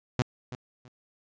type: tone with echo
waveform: sawtooth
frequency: 125.1 Hz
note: B2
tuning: 23 cents sharp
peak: -18 dBFS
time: 0.19-0.22 s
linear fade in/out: 0 ms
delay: 330 ms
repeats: 2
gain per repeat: -14 dB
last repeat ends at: 0.88 s
effects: resampled to 16000 Hz